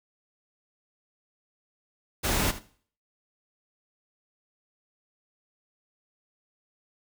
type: noise with echo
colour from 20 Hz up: pink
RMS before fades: -26 dBFS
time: 2.23-2.52 s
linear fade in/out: 20 ms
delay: 77 ms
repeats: 1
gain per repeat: -15 dB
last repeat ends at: 2.597 s
effects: noise-tail reverb RT60 0.5 s tail -17 dB re dry